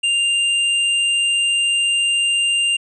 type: tone with hard clipping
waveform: sine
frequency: 2794 Hz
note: F7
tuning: in tune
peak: -16 dBFS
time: 0.03-2.77 s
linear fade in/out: 10 ms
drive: 16 dB
effects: resampled to 22050 Hz